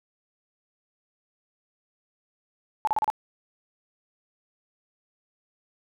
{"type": "tone bursts", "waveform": "sine", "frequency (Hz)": 862, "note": "A5", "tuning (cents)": -36, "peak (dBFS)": -20, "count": 5, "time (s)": [2.85, 3.101], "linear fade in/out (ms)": 0, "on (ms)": 23, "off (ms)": 34, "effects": []}